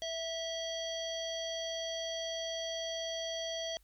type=harmonic tone with a mistuned harmonic; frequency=652 Hz; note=E5; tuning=19 cents flat; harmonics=1 / 3 / 5 / 7 / 9; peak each=-38 / -48 / -40 / -47 / -47 dBFS; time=0.02-3.77 s; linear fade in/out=0 ms; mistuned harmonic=1; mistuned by=+17 cents; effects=added 50 Hz sine -63 dBFS peak until 3.83 s + white hiss -72 dBFS RMS until 3.83 s